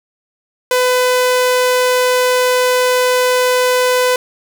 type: tone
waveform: sawtooth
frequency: 502 Hz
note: B4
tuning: 28 cents sharp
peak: -7 dBFS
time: 0.71-4.16 s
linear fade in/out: 2 ms
effects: none